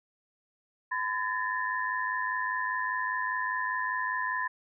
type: tone cluster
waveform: sine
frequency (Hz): 1012 / 1709 / 1814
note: B5 / G#6 / A#6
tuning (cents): +42 / +49 / -48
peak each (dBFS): -31 / -34 / -34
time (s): 0.91-4.48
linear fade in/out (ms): 10
effects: none